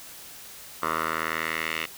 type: tone with band-pass filter sweep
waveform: 10% pulse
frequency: 80.4 Hz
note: E2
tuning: 43 cents flat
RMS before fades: -29 dBFS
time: 0.82-1.86 s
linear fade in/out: 10 ms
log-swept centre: 1200 to 2500 Hz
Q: 2.5
effects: white hiss -44 dBFS RMS until 1.97 s